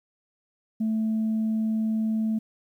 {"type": "tone", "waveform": "sine", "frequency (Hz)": 220, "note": "A3", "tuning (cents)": 0, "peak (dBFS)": -21, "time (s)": [0.8, 2.39], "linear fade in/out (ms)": 10, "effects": ["tanh soft clip ceiling -20 dBFS", "10-bit"]}